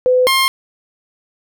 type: tone pair in turn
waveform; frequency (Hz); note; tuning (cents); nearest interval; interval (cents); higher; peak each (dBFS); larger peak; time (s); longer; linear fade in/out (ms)
sine / 15% pulse; 505 / 1063.9; B4 / C6; +39 / +29; octave + minor second; 1290; second; -9 / -5; second; 0.06-0.27 / 0.27-0.48; neither; 0
effects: none